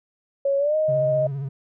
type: tone with pitch glide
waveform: sine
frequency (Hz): 554.4 to 622.3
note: C#5 to D#5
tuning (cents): 0 to 0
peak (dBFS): -18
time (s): 0.45-1.27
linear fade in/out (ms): 5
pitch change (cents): +200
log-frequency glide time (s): 0.58-0.76
type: tone with vibrato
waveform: triangle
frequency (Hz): 138.1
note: C#3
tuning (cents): -6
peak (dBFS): -24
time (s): 0.88-1.49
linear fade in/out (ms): 10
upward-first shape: sine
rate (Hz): 15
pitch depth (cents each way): 62
effects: none